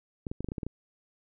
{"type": "clicks", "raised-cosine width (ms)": 3, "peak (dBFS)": -21, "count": 9, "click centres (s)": [0.268, 0.315, 0.406, 0.445, 0.487, 0.519, 0.582, 0.632, 0.666], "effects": []}